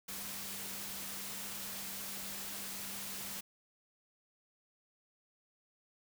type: tone in noise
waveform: sine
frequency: 196.3 Hz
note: G3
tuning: 3 cents sharp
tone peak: -54 dBFS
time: 0.08-3.41 s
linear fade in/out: 10 ms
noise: white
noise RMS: -43 dBFS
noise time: 0.08-3.41 s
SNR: -14 dB
effects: none